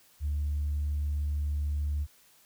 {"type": "tone", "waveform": "sine", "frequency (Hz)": 73.42, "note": "D2", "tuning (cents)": 0, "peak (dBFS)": -26, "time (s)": [0.2, 2.07], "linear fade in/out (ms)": 50, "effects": ["tanh soft clip ceiling -24 dBFS", "white hiss -61 dBFS RMS until 2.45 s"]}